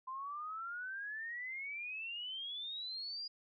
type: exponential sweep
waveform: sine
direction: up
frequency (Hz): 1028 to 4893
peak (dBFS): -40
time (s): 0.07-3.28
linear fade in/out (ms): 10
effects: MP3 96 kbps